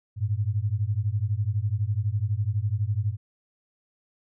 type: beating tone pair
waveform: sine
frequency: 98.6 / 110.6 Hz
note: G2 / A2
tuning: +11 / +9 cents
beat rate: 12 Hz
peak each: -26 dBFS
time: 0.16-3.17 s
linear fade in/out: 50 ms
effects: none